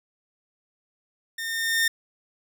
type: tone with level ramp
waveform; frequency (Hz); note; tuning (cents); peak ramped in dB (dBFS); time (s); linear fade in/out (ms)
sawtooth; 1821; A#6; -41; -27 to -15; 1.38-1.88; 5
effects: none